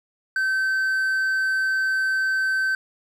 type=tone; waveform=triangle; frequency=1543 Hz; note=G6; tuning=28 cents flat; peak=-18 dBFS; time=0.36-2.75 s; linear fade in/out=2 ms; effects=none